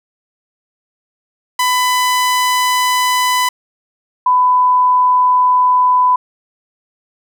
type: tone pair in turn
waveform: sawtooth / sine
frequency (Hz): 1000 / 1000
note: B5 / B5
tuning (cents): +21 / +21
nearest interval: unison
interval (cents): 0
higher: neither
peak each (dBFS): -8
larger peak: neither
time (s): 1.59-3.49 / 4.26-6.16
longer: neither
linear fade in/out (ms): 5
effects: none